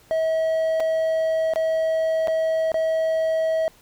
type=tone with dropouts; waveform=triangle; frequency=643 Hz; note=E5; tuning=43 cents flat; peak=-17 dBFS; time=0.11-3.68 s; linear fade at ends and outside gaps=0 ms; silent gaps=0.8-0.804 / 1.536-1.559 / 2.273-2.281 / 2.718-2.743 s; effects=pink hiss -54 dBFS RMS until 3.81 s